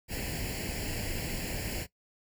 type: noise with comb filter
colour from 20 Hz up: pink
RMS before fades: -35 dBFS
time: 0.08-1.87 s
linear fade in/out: 50 ms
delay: 0.41 ms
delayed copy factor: +0.8
effects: noise-tail reverb RT60 0.1 s tail -18 dB re dry